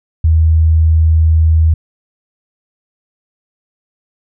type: tone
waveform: sine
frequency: 80 Hz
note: D#2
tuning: 49 cents sharp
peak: -6 dBFS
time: 0.24-1.74 s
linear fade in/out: 5 ms
effects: none